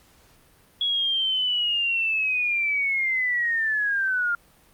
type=linear sweep; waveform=sine; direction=down; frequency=3356 to 1393 Hz; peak=-21 dBFS; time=0.81-4.35 s; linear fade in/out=2 ms; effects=pink hiss -57 dBFS RMS until 4.73 s + Opus 48 kbps